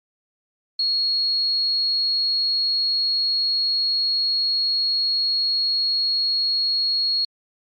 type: tone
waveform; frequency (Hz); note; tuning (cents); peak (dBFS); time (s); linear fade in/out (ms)
sine; 4312; C#8; -49; -18; 0.79-7.25; 5
effects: MP3 32 kbps